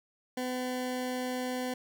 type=tone; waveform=20% pulse; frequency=252.6 Hz; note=B3; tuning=39 cents sharp; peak=-27 dBFS; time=0.37-1.74 s; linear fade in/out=5 ms; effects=none